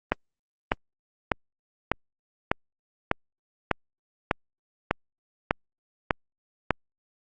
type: click train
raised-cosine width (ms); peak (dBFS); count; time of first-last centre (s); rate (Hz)
0.5; -5; 12; 0.12-6.707; 1.67
effects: Opus 24 kbps